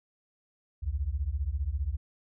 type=beating tone pair; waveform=sine; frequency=63.1 / 78.1 Hz; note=B1 / D#2; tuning=+38 / +7 cents; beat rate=15 Hz; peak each=-31 / -31 dBFS; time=0.82-1.97 s; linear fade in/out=20 ms; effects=none